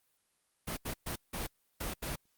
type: noise bursts at uneven times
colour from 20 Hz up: pink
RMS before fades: -37 dBFS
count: 6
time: 0.67-0.77 / 0.85-0.94 / 1.06-1.16 / 1.33-1.47 / 1.8-1.94 / 2.02-2.16 s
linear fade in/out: 10 ms
effects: white hiss -75 dBFS RMS until 2.37 s + Opus 32 kbps